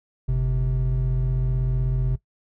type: tone pair together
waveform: triangle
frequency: 48.32 / 129 Hz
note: G1 / C3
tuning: -24 / -24 cents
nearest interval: octave + perfect fourth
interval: 1700 cents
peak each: -20 dBFS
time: 0.28-2.16 s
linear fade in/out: 10 ms
effects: noise-tail reverb RT60 0.1 s tail -18 dB re dry + tanh soft clip ceiling -11 dBFS